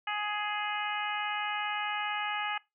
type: harmonic tone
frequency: 417.6 Hz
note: G#4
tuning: 10 cents sharp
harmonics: 2 / 3 / 4 / 5 / 6 / 7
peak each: -35 / -37 / -38 / -39 / -40 / -40 dBFS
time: 0.07-2.58 s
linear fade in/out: 5 ms
effects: noise-tail reverb RT60 0.2 s tail -21 dB re dry